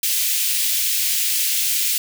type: high-pass noise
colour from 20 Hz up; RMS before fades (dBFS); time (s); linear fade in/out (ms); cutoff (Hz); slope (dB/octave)
white; -20; 0.03-1.98; 2; 2300; 24
effects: none